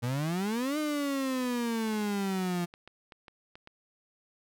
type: exponential two-way sweep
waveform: 35% pulse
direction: up then down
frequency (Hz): 116.54 to 307.7 to 172.2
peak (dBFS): -27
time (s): 0.02-2.66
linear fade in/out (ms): 20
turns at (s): 0.78
type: clicks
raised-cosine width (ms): 0.3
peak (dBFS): -32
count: 11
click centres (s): 1.448 / 1.879 / 1.934 / 2.012 / 2.391 / 2.739 / 2.876 / 3.122 / 3.282 / 3.555 / 3.674
effects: none